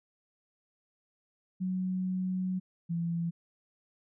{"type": "tone pair in turn", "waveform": "sine", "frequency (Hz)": [185.2, 168.98], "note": ["F#3", "E3"], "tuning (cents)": [2, 43], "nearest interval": "major second", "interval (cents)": 159, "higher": "first", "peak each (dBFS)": [-29, -29], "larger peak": "neither", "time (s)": [[1.6, 2.6], [2.89, 3.31]], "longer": "first", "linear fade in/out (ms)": 20, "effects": []}